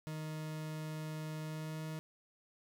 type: tone with pitch glide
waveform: 40% pulse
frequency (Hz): 155.56 to 157.1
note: D#3 to D#3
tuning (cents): 0 to +17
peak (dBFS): -39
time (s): 0.07-1.99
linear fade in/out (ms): 0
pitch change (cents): +17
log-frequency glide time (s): 1.42-1.84
effects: none